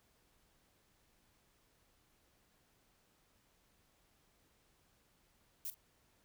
violet noise with echo, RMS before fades -42 dBFS, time 5.65-5.7 s, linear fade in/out 0 ms, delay 43 ms, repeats 1, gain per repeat -15 dB, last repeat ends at 5.743 s, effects pink hiss -73 dBFS RMS until 6.24 s

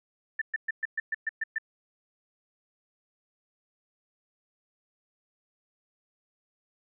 sine tone bursts, 1777 Hz, A6, 17 cents sharp, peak -26 dBFS, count 9, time 0.39-1.584 s, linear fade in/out 5 ms, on 26 ms, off 120 ms, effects none

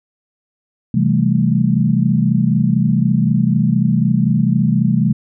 sine chord, A minor seventh, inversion first, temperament equal, 130.81 / 164.81 / 196 / 220 Hz, C3 / E3 / G3 / A3, 0 / 0 / 0 / 0 cents, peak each -17 dBFS, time 0.94-5.13 s, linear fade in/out 5 ms, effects none

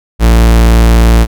45% pulse tone, 57 Hz, A#1, 38 cents flat, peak -3 dBFS, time 0.19-1.27 s, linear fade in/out 50 ms, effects none

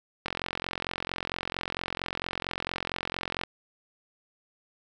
click train, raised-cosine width 0.3 ms, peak -14 dBFS, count 142, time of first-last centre 0.26-3.436 s, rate 44.4 Hz, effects none

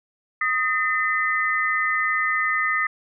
sine tone cluster, 1246 / 1811 / 2028 Hz, D#6 / A6 / B6, +2 / +49 / +45 cents, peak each -24 dBFS, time 0.41-2.87 s, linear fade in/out 5 ms, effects none

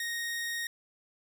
sawtooth tone, 1864.7 Hz, A#6, in tune, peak -29 dBFS, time 0-0.67 s, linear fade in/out 2 ms, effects none

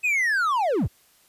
triangle linear sweep, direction down, 2576 to 40.07 Hz, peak -18 dBFS, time 0.03-0.88 s, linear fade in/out 20 ms, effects white hiss -59 dBFS RMS until 1.28 s + resampled to 32000 Hz

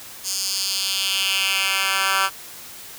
10% pulse tone with high-pass filter sweep, 193.2 Hz, G3, 25 cents flat, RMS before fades -22 dBFS, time 0.23-2.3 s, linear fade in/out 50 ms, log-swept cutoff 6000 to 1400 Hz, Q 2.2, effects white hiss -39 dBFS RMS until 2.98 s

